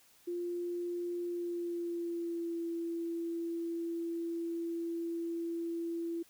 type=tone with pitch glide; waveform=sine; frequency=349.2 to 336.1 Hz; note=F4 to E4; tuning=0 to +34 cents; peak=-34 dBFS; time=0.27-6.23 s; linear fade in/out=10 ms; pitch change=-66 cents; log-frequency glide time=1.21-2.63 s; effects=white hiss -64 dBFS RMS until 6.29 s

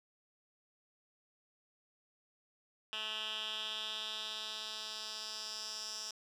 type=tone with band-pass filter sweep; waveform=10% pulse; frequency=216.6 Hz; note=A3; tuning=27 cents flat; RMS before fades=-42 dBFS; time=2.93-6.11 s; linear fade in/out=0 ms; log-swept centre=2900 to 5600 Hz; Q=3.7; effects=none

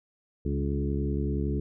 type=harmonic tone with a mistuned harmonic; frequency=70.7 Hz; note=C#2; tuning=35 cents sharp; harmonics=1 / 2 / 3 / 4 / 5 / 6; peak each=-29 / -32 / -34 / -35 / -36 / -37 dBFS; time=0.45-1.6 s; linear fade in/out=5 ms; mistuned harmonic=3; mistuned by=-34 cents; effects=none

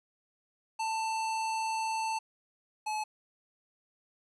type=tone pair in turn; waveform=square; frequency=888 / 857.8 Hz; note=A5 / A5; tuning=+16 / -44 cents; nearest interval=minor second; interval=60 cents; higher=first; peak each=-31 / -32 dBFS; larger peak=first; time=0.79-2.19 / 2.86-3.04 s; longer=first; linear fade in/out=10 ms; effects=resampled to 24000 Hz + 11-bit

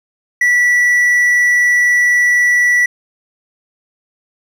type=tone; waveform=triangle; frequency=1954 Hz; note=B6; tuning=19 cents flat; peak=-7 dBFS; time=0.41-2.86 s; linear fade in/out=5 ms; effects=none

